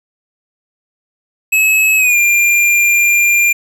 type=tone with pitch glide; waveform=square; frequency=2580 to 2393 Hz; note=E7 to D7; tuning=-38 to +32 cents; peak=-9 dBFS; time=1.52-3.53 s; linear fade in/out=10 ms; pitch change=-130 cents; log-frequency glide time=1.97-2.17 s; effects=7-bit